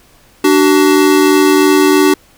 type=tone pair together; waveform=square; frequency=295.1 / 378.2 Hz; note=D4 / F#4; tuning=+8 / +38 cents; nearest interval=major third; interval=430 cents; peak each=-10 dBFS; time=0.44-2.14 s; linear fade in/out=5 ms; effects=pink hiss -47 dBFS RMS until 2.37 s